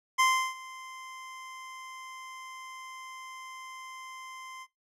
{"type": "tone with ADSR envelope", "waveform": "25% pulse", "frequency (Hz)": 1041, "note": "C6", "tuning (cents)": -9, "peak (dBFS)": -17, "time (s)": [0.18, 4.67], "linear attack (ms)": 19, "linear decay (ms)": 340, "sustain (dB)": -22, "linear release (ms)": 50, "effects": ["noise-tail reverb RT60 0.2 s tail -20 dB re dry", "low-pass 10000 Hz 12 dB/octave"]}